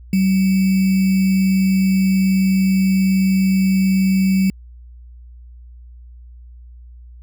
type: tone with sample-and-hold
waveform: sine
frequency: 190.6 Hz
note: G3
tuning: 48 cents flat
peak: -12 dBFS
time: 0.13-4.5 s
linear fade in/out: 2 ms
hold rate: 2450 Hz
effects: added 60 Hz sine -37 dBFS peak until 7.22 s